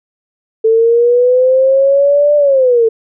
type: linear two-way sweep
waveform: sine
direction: up then down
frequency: 442 to 592 to 442 Hz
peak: -6 dBFS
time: 0.64-2.89 s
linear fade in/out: 10 ms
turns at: 2.36 s
effects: none